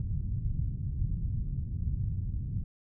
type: low-pass noise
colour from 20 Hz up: white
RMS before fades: -32 dBFS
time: 0-2.64 s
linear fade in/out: 2 ms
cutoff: 130 Hz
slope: 24 dB/octave
effects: none